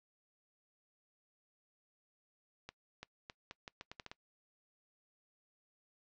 accelerating click train, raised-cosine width 0.2 ms, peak -28 dBFS, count 10, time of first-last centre 2.69-4.115 s, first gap 340 ms, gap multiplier 0.79, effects noise-tail reverb RT60 0.1 s tail -22 dB re dry + low-pass 5000 Hz 12 dB/octave

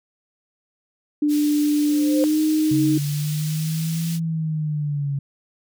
sine tone with pitch glide, 296.1 to 309.9 Hz, D4 to D#4, +14 to -7 cents, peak -16 dBFS, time 1.22-2.98 s, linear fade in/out 5 ms, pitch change +79 cents, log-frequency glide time 2.05-2.41 s
pink high-pass noise, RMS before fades -35 dBFS, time 1.28-4.2 s, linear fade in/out 50 ms, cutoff 3700 Hz, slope 12 dB/octave
sine tone with exponential growth, 523.3 Hz, C5, in tune, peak -17 dBFS, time 1.78-2.24 s, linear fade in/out 0 ms, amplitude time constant 98 ms
sine linear two-way sweep, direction up then down, 138.59 to 166.6 to 138.59 Hz, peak -21 dBFS, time 2.71-5.19 s, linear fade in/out 5 ms, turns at 4.13 s
effects none

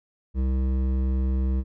triangle tone with hard clipping, 65.1 Hz, C2, 8 cents flat, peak -23 dBFS, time 0.34-1.64 s, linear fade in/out 50 ms, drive 15 dB, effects none

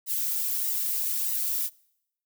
violet noise with flanger, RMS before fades -28 dBFS, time 0.06-1.7 s, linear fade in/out 50 ms, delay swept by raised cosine 1 to 3 ms, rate 1.6 Hz, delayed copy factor +0.9, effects noise-tail reverb RT60 0.8 s tail -25 dB re dry

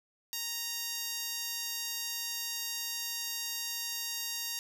10% pulse tone with band-pass filter, 932.3 Hz, A#5, in tune, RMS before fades -37 dBFS, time 0.33-4.59 s, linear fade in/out 0 ms, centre 9900 Hz, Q 1.1, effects none

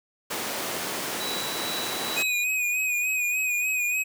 pink high-pass noise, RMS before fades -31 dBFS, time 0.3-2.23 s, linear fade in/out 10 ms, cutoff 280 Hz, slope 12 dB/octave
sine tone with tremolo, 3929 Hz, B7, 10 cents flat, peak -31 dBFS, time 1.2-2.44 s, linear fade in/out 5 ms, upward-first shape sine, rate 2.3 Hz, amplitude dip 35%
square tone with vibrato, 2489 Hz, D#7, in tune, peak -24 dBFS, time 2.16-4.04 s, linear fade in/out 20 ms, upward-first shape sine, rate 3.4 Hz, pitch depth 43 cents each way
effects none

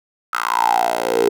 10% pulse tone with high-pass filter sweep, 58.27 Hz, A#1, in tune, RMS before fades -18 dBFS, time 0.33-1.29 s, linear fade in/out 5 ms, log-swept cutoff 1300 to 410 Hz, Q 9.5, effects none

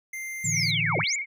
square tone, 2093 Hz, C7, in tune, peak -33 dBFS, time 0.13-0.71 s, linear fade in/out 5 ms
sine linear two-way sweep, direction down then up, 7550 to 290.8 to 7550 Hz, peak -25 dBFS, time 0.44-1.16 s, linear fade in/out 10 ms, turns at 0.98 s
sine chord, A suspended fourth, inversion none, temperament equal with one note detuned, 110 / 146.83 / 166.54 Hz, A2 / D3 / E3, 0 / 0 / +18 cents, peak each -32 dBFS, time 0.44-1.04 s, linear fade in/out 10 ms
sine tone with vibrato, 2200 Hz, C#7, 14 cents flat, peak -27 dBFS, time 0.51-1.26 s, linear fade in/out 50 ms, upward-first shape square, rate 17 Hz, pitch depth 51 cents each way
effects none

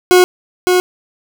40% pulse tone with echo, 363.1 Hz, F#4, 33 cents flat, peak -4 dBFS, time 0.11-0.24 s, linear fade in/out 0 ms, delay 560 ms, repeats 1, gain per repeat -4 dB, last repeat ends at 0.8 s, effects none

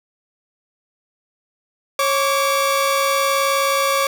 sawtooth tone pair together, 547.9 / 1155 Hz, C#5 / D6, -20 / -29 cents, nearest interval octave + minor second, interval 1291 cents, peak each -15 dBFS, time 1.99-4.07 s, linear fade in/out 2 ms, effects none

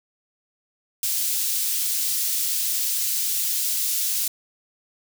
white high-pass noise, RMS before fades -24 dBFS, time 1.03-4.28 s, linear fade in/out 2 ms, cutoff 4200 Hz, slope 12 dB/octave, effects none

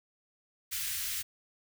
white band-stop noise, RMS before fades -35 dBFS, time 0.71-1.23 s, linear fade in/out 20 ms, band 110 to 1600 Hz, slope 24 dB/octave, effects none

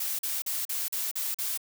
blue noise bursts, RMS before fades -31 dBFS, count 7, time 0-1.576 s, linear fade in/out 5 ms, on 190 ms, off 41 ms, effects none

